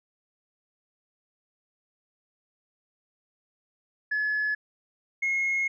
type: tone pair in turn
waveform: sine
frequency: 1708 / 2160 Hz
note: G#6 / C#7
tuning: +48 / -45 cents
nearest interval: major third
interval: 407 cents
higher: second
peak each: -23 / -22 dBFS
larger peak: second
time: 4.11-4.55 / 5.22-5.68 s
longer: second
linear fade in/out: 10 ms
effects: tanh soft clip ceiling -21 dBFS